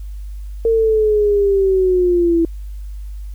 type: linear sweep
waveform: sine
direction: down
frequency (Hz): 457.5 to 329.6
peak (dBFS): -11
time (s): 0.65-2.45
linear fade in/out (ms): 2
effects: added 50 Hz sine -26 dBFS peak until 3.34 s + white hiss -55 dBFS RMS until 3.34 s